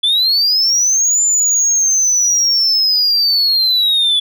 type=linear two-way sweep; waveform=sine; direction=up then down; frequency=3424 to 7140 to 3424 Hz; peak=-8 dBFS; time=0.03-4.2 s; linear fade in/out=10 ms; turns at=1.22 s; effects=tanh soft clip ceiling -9 dBFS

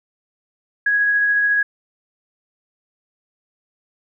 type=tone with tremolo; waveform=sine; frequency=1661.2 Hz; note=G#6; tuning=in tune; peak=-13 dBFS; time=0.86-1.63 s; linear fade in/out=5 ms; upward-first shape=triangle; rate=14 Hz; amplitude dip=25%; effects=none

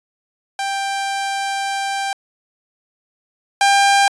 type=tone pair in turn; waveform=sawtooth; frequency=788 / 796.7 Hz; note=G5 / G5; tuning=+9 / +28 cents; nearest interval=unison; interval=19 cents; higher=second; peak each=-16 / -7 dBFS; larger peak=second; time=0.59-2.13 / 3.61-4.08 s; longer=first; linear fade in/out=2 ms; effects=resampled to 22050 Hz

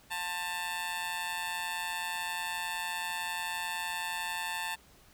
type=tone with amplitude modulation; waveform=15% pulse; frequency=888 Hz; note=A5; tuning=16 cents sharp; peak=-24 dBFS; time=0.1-4.76 s; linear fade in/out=20 ms; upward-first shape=sine; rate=171 Hz; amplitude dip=70%; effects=pink hiss -60 dBFS RMS until 5.13 s

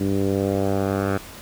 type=tone with low-pass filter sweep; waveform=10% pulse; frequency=98 Hz; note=G2; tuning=in tune; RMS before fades=-22 dBFS; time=0-1.18 s; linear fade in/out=10 ms; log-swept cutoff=300 to 1500 Hz; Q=1.6; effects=pink hiss -40 dBFS RMS until 1.41 s

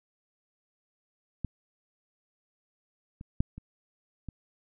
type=clicks; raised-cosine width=5 ms; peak=-19 / -30 / -12 / -29 / -26 dBFS; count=5; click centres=1.447 / 3.211 / 3.405 / 3.58 / 4.287 s; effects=none

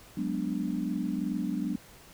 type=chord; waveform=sine; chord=G# half-diminished seventh; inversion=third; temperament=equal; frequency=185 / 207.7 / 246.9 / 293.7 Hz; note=F#3 / G#3 / B3 / D4; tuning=0 / 0 / 0 / 0 cents; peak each=-34 dBFS; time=0.17-1.76 s; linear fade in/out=5 ms; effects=pink hiss -53 dBFS RMS until 2.13 s

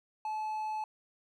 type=tone; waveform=triangle; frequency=863 Hz; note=A5; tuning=34 cents flat; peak=-31 dBFS; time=0.25-0.84 s; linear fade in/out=2 ms; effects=none

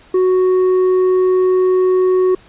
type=tone with tanh clipping; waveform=triangle; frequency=370 Hz; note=F#4; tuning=in tune; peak=-11 dBFS; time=0.14-2.35 s; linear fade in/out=5 ms; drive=9 dB; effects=pink hiss -46 dBFS RMS until 2.48 s + resampled to 8000 Hz

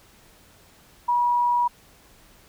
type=tone; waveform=sine; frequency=966 Hz; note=B5; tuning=39 cents flat; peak=-18 dBFS; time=1.08-1.68 s; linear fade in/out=10 ms; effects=pink hiss -54 dBFS RMS until 2.48 s

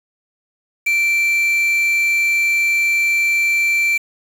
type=tone with quantisation; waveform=triangle; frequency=2344 Hz; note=D7; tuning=4 cents flat; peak=-12 dBFS; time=0.86-3.98 s; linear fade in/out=10 ms; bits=5; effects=none

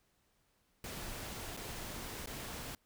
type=noise with dropouts; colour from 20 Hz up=pink; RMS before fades=-44 dBFS; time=0.84-2.75 s; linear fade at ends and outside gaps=2 ms; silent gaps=1.567-1.572 / 2.26-2.272 s; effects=pink hiss -75 dBFS RMS until 2.85 s

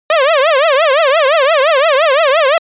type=tone with vibrato; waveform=sawtooth; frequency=590 Hz; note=D5; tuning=8 cents sharp; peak=-4 dBFS; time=0.1-2.58 s; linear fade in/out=2 ms; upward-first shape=triangle; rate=5.8 Hz; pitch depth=260 cents each way; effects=resampled to 8000 Hz

